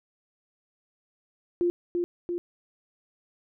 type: tone with echo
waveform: sine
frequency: 349.2 Hz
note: F4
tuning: in tune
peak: -21 dBFS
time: 1.61-1.7 s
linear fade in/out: 0 ms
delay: 340 ms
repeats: 2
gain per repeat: -3 dB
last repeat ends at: 2.38 s
effects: none